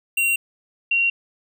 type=tone pair in turn; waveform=square / sine; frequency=2751 / 2751 Hz; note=F7 / F7; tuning=-27 / -27 cents; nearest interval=unison; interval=0 cents; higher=neither; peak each=-18 / -16 dBFS; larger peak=second; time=0.17-0.36 / 0.91-1.1 s; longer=neither; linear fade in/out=5 ms; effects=none